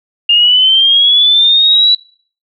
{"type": "linear sweep", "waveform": "sine", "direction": "up", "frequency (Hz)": [2812, 3951], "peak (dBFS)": -5, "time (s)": [0.29, 1.95], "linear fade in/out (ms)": 5, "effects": ["noise-tail reverb RT60 0.5 s tail -25 dB re dry"]}